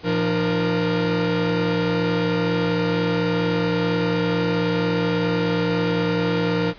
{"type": "tone cluster", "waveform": "45% pulse", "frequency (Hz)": [114.7, 173.1, 301.9, 469.5], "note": ["A#2", "F3", "D4", "A#4"], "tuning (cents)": [-28, -15, 48, 12], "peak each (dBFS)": [-30, -23, -26, -23], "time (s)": [0.03, 6.74], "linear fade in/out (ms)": 50, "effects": ["pink hiss -45 dBFS RMS until 6.78 s", "resampled to 11025 Hz"]}